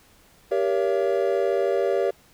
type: chord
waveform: triangle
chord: G diminished seventh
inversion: none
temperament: just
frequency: 392 / 470.4 / 564.5 / 677.4 Hz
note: G4 / Bb4 / Db5 / Fb5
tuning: 0 / +16 / +31 / +47 cents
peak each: -22 / -24 / -23 / -27 dBFS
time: 0.51-2.11 s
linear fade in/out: 10 ms
effects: pink hiss -56 dBFS RMS until 2.33 s